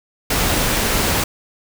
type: noise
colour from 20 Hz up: pink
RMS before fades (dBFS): -18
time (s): 0.3-1.24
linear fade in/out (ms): 5
effects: none